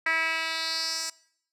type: tone with band-pass filter sweep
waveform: 10% pulse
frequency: 324.4 Hz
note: E4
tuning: 28 cents flat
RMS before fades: -29 dBFS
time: 0.06-1.1 s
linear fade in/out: 5 ms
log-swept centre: 2000 to 6700 Hz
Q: 3.2
effects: noise-tail reverb RT60 0.7 s tail -22 dB re dry